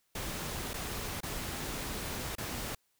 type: noise with dropouts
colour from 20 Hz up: pink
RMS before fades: -38 dBFS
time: 0.15-2.75 s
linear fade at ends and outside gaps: 5 ms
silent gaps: 0.735-0.739 / 1.206-1.231 / 2.354-2.381 s
effects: white hiss -75 dBFS RMS until 2.99 s